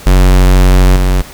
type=tone with level steps; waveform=square; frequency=46.25 Hz; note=F#1; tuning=in tune; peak=-4 / -8 dBFS; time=0.06-1.22 s; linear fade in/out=10 ms; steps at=0.96 s; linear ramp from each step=2 ms; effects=pink hiss -32 dBFS RMS until 1.33 s